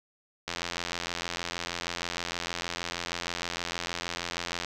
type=click train; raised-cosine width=0.2 ms; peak=-14 dBFS; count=361; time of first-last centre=0.48-4.647 s; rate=86.4 Hz; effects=none